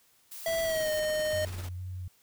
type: noise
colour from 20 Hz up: blue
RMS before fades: -43 dBFS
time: 0.31-1 s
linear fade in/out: 10 ms
type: tone with pitch glide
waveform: square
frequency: 659.3 to 615.1 Hz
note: E5 to D#5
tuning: 0 to -20 cents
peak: -28 dBFS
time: 0.46-1.45 s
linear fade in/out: 2 ms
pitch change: -120 cents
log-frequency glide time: 0.63-0.9 s
type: noise with tremolo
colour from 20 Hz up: pink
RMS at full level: -43 dBFS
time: 0.47-1.69 s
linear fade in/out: 5 ms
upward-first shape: square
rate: 18 Hz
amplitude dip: 35%
type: tone with vibrato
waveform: sine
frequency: 90.9 Hz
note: F#2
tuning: 30 cents flat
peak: -35 dBFS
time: 1.33-2.08 s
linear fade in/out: 5 ms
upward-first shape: square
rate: 2.2 Hz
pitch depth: 14 cents each way
effects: white hiss -65 dBFS RMS until 2.22 s